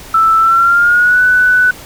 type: tone with pitch glide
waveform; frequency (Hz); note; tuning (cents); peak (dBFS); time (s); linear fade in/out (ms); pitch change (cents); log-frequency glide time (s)
sine; 1322 to 1492.5; E6 to F#6; +5 to +15; -6; 0.14-1.71; 5; +210; 0.39-1.22
effects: pink hiss -33 dBFS RMS until 1.85 s